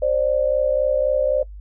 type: tone pair together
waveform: sine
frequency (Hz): 529 / 592.8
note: C5 / D5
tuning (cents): +19 / +16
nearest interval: major second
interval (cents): 197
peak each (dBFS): -19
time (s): 0.02-1.43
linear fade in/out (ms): 5
effects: noise-tail reverb RT60 0.1 s tail -22 dB re dry + added 50 Hz sine -34 dBFS peak until 1.6 s